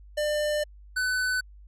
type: tone pair in turn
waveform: square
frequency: 598 / 1504.2 Hz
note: D5 / F#6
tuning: +31 / +28 cents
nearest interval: octave + major third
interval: 1597 cents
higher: second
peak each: -25 dBFS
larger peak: neither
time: 0.17-0.64 / 0.96-1.41 s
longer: first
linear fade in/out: 10 ms
effects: added 50 Hz sine -46 dBFS peak until 1.67 s + low-pass 11000 Hz 12 dB/octave